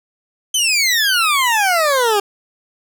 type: exponential sweep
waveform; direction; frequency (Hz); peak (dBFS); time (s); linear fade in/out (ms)
20% pulse; down; 3136 to 394.4; -8; 0.54-2.2; 5
effects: none